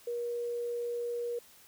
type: tone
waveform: sine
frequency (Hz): 476.9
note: A#4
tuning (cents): +39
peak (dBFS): -32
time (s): 0.07-1.39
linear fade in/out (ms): 5
effects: white hiss -58 dBFS RMS until 1.67 s